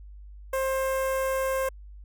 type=tone with notch filter; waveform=sawtooth; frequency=530 Hz; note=C5; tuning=22 cents sharp; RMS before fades=-27 dBFS; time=0.53-1.69 s; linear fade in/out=5 ms; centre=4200 Hz; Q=0.6; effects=added 50 Hz sine -42 dBFS peak until 2.04 s